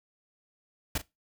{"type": "noise with echo", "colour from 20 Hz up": "pink", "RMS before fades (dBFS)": -29, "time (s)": [0.95, 0.98], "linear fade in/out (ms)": 5, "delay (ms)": 38, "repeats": 1, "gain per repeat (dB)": -13, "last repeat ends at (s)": 1.018, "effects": ["noise-tail reverb RT60 0.2 s tail -19 dB re dry"]}